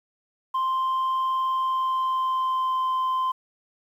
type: tone with pitch glide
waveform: sine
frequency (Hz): 1046.5 to 1036.9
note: C6 to C6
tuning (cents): 0 to -16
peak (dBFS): -19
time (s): 0.54-3.32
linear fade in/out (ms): 10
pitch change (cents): -16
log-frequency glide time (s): 1.54-2.86
effects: tanh soft clip ceiling -21 dBFS + 9-bit